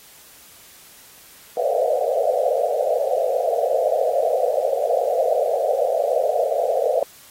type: band-pass noise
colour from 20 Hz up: pink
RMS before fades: -20 dBFS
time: 1.57-7.03 s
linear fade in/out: 2 ms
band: 470 to 720 Hz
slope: 96 dB/octave
effects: white hiss -47 dBFS RMS until 7.3 s + AAC 48 kbps